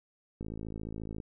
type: click train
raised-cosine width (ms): 3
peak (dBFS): -27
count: 44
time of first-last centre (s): 0.41-1.202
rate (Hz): 54.3
effects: none